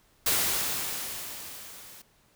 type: noise with level ramp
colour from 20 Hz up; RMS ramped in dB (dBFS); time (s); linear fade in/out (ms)
white; -24 to -49; 0.26-2.02; 5
effects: pink hiss -64 dBFS RMS until 2.35 s